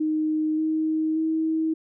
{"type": "tone with pitch steps", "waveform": "sine", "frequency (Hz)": [310.4, 314.7, 319.1], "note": ["D#4", "D#4", "D#4"], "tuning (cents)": [-4, 20, 44], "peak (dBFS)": -21, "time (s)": [0, 1.74], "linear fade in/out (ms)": 10, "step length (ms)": 580, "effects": []}